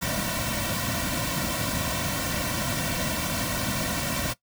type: noise with comb filter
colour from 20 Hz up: pink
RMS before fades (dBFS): -28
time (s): 0.01-4.34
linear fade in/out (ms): 20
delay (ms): 2.4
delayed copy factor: -0.95
effects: noise-tail reverb RT60 0.1 s tail -18 dB re dry